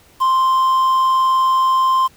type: tone with quantisation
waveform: triangle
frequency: 1046.5 Hz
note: C6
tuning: in tune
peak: -10 dBFS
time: 0.2-2.08 s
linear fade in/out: 20 ms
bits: 6
effects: pink hiss -50 dBFS RMS until 2.16 s